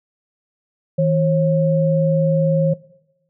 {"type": "tone pair together", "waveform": "sine", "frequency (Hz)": [160.84, 541], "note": ["E3", "C#5"], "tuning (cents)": [-42, -42], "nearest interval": "octave + major sixth", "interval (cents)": 2100, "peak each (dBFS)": -16, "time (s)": [0.98, 2.74], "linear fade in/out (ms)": 10, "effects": ["noise-tail reverb RT60 0.9 s tail -20 dB re dry"]}